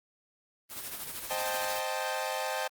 white noise with tremolo, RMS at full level -37 dBFS, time 0.69-1.82 s, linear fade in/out 50 ms, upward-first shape sine, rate 13 Hz, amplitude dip 50%
sawtooth chord, A half-diminished seventh, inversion first, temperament equal, 523.3 / 622.3 / 784 / 880 Hz, C5 / Eb5 / G5 / A5, 0 / 0 / 0 / 0 cents, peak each -33 dBFS, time 1.3-2.68 s, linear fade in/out 10 ms
effects Opus 24 kbps

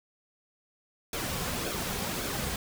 pink noise with flanger, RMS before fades -33 dBFS, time 1.13-2.56 s, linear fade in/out 2 ms, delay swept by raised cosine 1 to 3.4 ms, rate 1.8 Hz, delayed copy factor -0.5, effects none

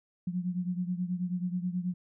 sine beating tone pair, 177.4 / 186.7 Hz, F3 / F#3, +27 / +16 cents, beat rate 9.3 Hz, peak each -31 / -35 dBFS, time 0.27-1.94 s, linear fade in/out 5 ms, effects none

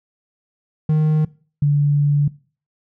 triangle / sine tone pair in turn, 154.5 / 144.85 Hz, D#3 / D3, -12 / -24 cents, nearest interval minor second, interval 112 cents, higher first, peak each -11 / -12 dBFS, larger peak first, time 0.89-1.25 / 1.62-2.28 s, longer second, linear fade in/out 5 ms, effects noise-tail reverb RT60 0.4 s tail -21 dB re dry

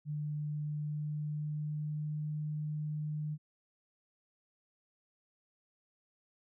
sine tone with pitch glide, 149.4 to 151.49 Hz, D3 to D#3, +30 to -46 cents, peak -34 dBFS, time 0.05-3.38 s, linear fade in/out 50 ms, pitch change +24 cents, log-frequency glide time 0.59-2.29 s, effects none

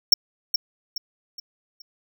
square tone with echo, 5480 Hz, F8, 34 cents flat, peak -10 dBFS, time 0.12-0.14 s, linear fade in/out 5 ms, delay 420 ms, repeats 4, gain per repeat -8 dB, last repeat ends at 1.82 s, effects none

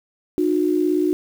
sine tone pair together, 304 / 361.5 Hz, D#4 / F#4, -40 / -40 cents, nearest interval minor third, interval 300 cents, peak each -19 dBFS, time 0.38-1.13 s, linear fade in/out 0 ms, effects 7-bit

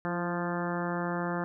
harmonic tone with a mistuned harmonic, 174.61 Hz, F3, in tune, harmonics 1 / 2 / 3 / 4 / 5 / 6 / 7 / 8 / 9 / 10, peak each -33 / -36 / -38 / -39 / -40 / -41 / -41 / -42 / -43 / -43 dBFS, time 0.05-1.44 s, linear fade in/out 0 ms, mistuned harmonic 2, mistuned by -30 cents, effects none

